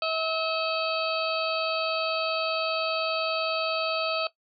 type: harmonic tone with a mistuned harmonic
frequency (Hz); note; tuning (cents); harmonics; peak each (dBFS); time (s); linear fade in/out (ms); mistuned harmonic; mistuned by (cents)
645; E5; -38; 1 / 2 / 4 / 5 / 6 / 7; -29 / -31 / -33 / -36 / -38 / -34; 0.02-4.27; 2; 5; -31
effects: noise-tail reverb RT60 0.1 s tail -17 dB re dry